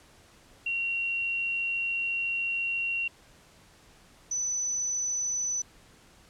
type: tone pair in turn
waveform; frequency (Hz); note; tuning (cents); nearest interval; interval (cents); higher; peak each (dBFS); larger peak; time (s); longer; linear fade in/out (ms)
sine; 2747 / 5991; F7 / F#8; -29 / +21; octave + minor second; 1350; second; -27; neither; 0.66-3.08 / 4.31-5.62; first; 5
effects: pink hiss -57 dBFS RMS until 6.29 s + low-pass 10000 Hz 12 dB/octave